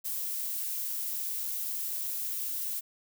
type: noise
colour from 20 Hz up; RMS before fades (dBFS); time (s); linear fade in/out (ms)
violet; -34; 0.04-2.81; 20
effects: none